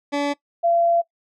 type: tone pair in turn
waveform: 20% pulse / sine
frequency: 286.7 / 681.9 Hz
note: D4 / F5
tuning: -42 / -42 cents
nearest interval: octave + minor third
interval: 1500 cents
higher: second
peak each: -15 dBFS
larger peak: neither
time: 0.12-0.34 / 0.63-1.02 s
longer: second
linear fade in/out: 20 ms
effects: noise-tail reverb RT60 0.1 s tail -20 dB re dry + low-pass 5000 Hz 12 dB/octave